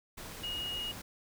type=tone in noise; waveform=sine; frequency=2874 Hz; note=F7; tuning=49 cents sharp; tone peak=-35 dBFS; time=0.43-0.92 s; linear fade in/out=10 ms; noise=pink; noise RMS=-45 dBFS; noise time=0.17-1.02 s; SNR=+7 dB; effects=none